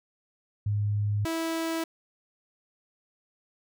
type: tone pair in turn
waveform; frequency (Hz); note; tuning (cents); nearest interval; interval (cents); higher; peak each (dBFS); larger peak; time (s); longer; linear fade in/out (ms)
sine / sawtooth; 103.6 / 327.2; G#2 / E4; -4 / -13; octave + minor sixth; 1991; second; -24; neither; 0.66-1.25 / 1.25-1.84; neither; 5
effects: none